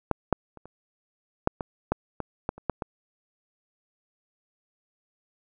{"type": "clicks", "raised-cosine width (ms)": 1, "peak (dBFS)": [-8, -6, -30, -30, -6, -16, -9, -16, -12, -29, -10, -16], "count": 12, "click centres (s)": [0.113, 0.327, 0.573, 0.656, 1.474, 1.608, 1.92, 2.203, 2.491, 2.58, 2.697, 2.822], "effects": []}